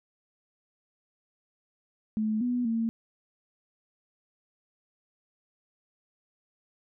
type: tone with pitch steps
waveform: sine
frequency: 216.5 / 245.5 / 227.4 Hz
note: A3 / B3 / A#3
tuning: -28 / -10 / -43 cents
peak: -25 dBFS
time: 2.17-2.89 s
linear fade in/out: 0 ms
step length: 240 ms
effects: none